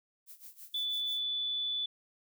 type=noise with tremolo; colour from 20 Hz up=violet; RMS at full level=-48 dBFS; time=0.26-1.24 s; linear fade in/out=50 ms; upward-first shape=sine; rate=6.1 Hz; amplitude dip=85%
type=tone; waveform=sine; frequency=3476 Hz; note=A7; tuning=22 cents flat; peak=-31 dBFS; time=0.74-1.86 s; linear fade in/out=5 ms
effects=none